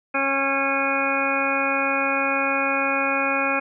harmonic tone, 273.7 Hz, C#4, 22 cents flat, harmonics 1 / 2 / 3 / 4 / 5 / 6 / 8 / 9, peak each -29 / -27 / -29 / -30 / -27 / -29 / -30 / -25 dBFS, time 0.14-3.6 s, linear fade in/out 10 ms, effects none

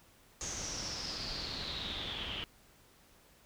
pink noise with low-pass filter sweep, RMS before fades -40 dBFS, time 0.41-2.44 s, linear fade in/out 0 ms, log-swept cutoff 6600 to 3000 Hz, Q 8.7, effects pink hiss -63 dBFS RMS until 3.45 s

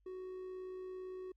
triangle tone with amplitude modulation, 371.4 Hz, F#4, 7 cents sharp, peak -40 dBFS, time 0.06-1.32 s, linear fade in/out 5 ms, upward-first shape sine, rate 57.7 Hz, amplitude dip 25%, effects added 50 Hz sine -70 dBFS peak until 1.36 s + AAC 64 kbps

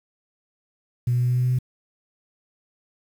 sine tone with pitch steps, 121.9 / 122.68 / 123.46 / 124.25 / 125.04 / 125.83 / 126.64 Hz, B2 / B2 / B2 / B2 / B2 / B2 / B2, -22 / -11 / 0 / +11 / +22 / +33 / +44 cents, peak -17 dBFS, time 1.07-1.588 s, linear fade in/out 5 ms, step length 74 ms, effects tanh soft clip ceiling -14 dBFS + 8-bit

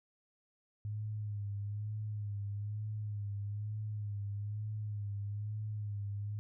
sine tone with vibrato, 104 Hz, G#2, 3 cents sharp, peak -36 dBFS, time 0.85-6.39 s, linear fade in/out 0 ms, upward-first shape sine, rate 1.1 Hz, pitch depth 49 cents each way, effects none

